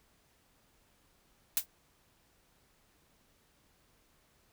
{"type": "noise with exponential decay", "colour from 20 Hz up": "blue", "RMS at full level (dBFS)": -24, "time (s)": [1.57, 1.66], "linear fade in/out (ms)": 0, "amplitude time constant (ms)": 18, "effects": ["pink hiss -69 dBFS RMS until 4.52 s"]}